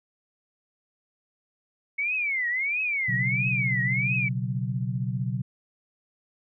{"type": "tone with vibrato", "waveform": "sine", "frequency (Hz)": 2200, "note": "C#7", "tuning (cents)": -14, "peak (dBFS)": -24, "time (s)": [1.98, 4.29], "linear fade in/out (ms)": 10, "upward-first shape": "triangle", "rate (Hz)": 1.5, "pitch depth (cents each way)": 280}
{"type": "chord", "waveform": "sine", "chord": "B suspended second", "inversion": "none", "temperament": "just", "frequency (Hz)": [123.47, 138.9, 185.21], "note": ["B2", "C#3", "F#3"], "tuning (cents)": [0, 4, 2], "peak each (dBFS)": [-28, -31, -32], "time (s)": [3.08, 5.42], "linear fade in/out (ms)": 10}
{"effects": []}